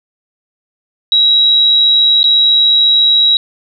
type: tone with dropouts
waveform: sine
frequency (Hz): 3862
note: B7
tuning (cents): -39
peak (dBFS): -6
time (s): 1.12-3.37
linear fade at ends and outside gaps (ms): 1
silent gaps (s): 2.231-2.241
effects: none